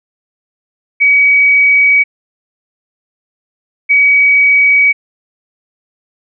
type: tone pair in turn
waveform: sine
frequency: 2267 / 2267 Hz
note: C#7 / C#7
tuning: +38 / +38 cents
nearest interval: unison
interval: 0 cents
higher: neither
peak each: -5 dBFS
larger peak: neither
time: 1-2.04 / 3.89-4.93 s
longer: neither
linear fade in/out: 20 ms
effects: none